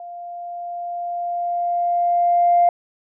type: tone with level ramp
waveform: sine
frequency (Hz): 698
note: F5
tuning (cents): -1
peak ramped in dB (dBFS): -32 to -10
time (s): 0-2.69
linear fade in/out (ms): 2
effects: tanh soft clip ceiling -6 dBFS